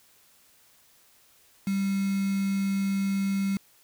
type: tone with quantisation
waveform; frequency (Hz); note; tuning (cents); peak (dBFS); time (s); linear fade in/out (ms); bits
sine; 196; G3; 0; -24; 1.67-3.57; 2; 6
effects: white hiss -60 dBFS RMS until 3.83 s